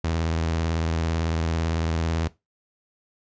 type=tone with vibrato; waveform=sawtooth; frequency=81.8 Hz; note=E2; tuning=13 cents flat; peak=-19 dBFS; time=0.04-2.28 s; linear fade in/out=5 ms; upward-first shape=triangle; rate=18 Hz; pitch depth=87 cents each way; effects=noise-tail reverb RT60 0.2 s tail -18 dB re dry + resampled to 16000 Hz